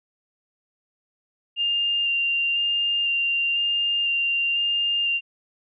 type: tone with vibrato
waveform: sine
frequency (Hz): 2794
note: F7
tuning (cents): 0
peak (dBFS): -20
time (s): 1.56-5.21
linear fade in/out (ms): 50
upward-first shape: square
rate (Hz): 1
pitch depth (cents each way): 9
effects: none